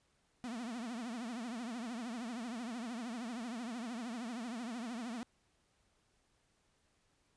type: tone with vibrato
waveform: 45% pulse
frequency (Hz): 235.8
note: A#3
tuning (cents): +20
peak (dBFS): -40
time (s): 0.44-5.23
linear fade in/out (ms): 0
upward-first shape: triangle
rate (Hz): 13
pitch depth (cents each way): 170
effects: pink hiss -75 dBFS RMS until 7.36 s + resampled to 22050 Hz